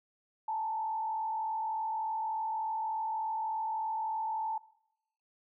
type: tone with frequency modulation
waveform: sine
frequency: 880 Hz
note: A5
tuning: in tune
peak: -31 dBFS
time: 0.48-4.58 s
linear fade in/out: 5 ms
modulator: 43.4 Hz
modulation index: 0.62
effects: noise-tail reverb RT60 0.8 s tail -22 dB re dry